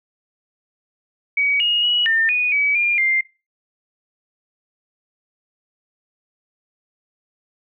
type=tone with pitch steps; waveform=sine; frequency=2264 / 2869 / 2919 / 1806 / 2470 / 2281 / 2404 / 2101 Hz; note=C#7 / F7 / F#7 / A6 / D#7 / C#7 / D7 / C7; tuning=+36 / +46 / -24 / +45 / -13 / +49 / +40 / +7 cents; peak=-15 dBFS; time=1.37-3.21 s; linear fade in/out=5 ms; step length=230 ms; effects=noise-tail reverb RT60 0.3 s tail -22 dB re dry